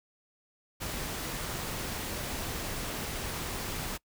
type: noise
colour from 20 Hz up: pink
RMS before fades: -36 dBFS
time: 0.8-3.98 s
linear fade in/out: 20 ms
effects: noise-tail reverb RT60 0.1 s tail -24 dB re dry